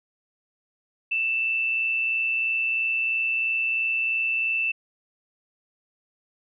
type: tone with amplitude modulation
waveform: sine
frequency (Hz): 2660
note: E7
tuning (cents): +15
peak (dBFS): -20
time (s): 1.11-4.72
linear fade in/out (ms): 10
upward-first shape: sine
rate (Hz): 123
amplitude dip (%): 40
effects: none